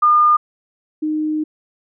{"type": "tone pair in turn", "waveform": "sine", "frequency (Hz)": [1212, 307.8], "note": ["D#6", "D#4"], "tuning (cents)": [-46, -19], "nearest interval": "2 octaves", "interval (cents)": 2373, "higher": "first", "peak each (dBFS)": [-9, -17], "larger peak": "first", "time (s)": [[0.02, 0.37], [1.02, 1.44]], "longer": "second", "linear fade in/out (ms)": 10, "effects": []}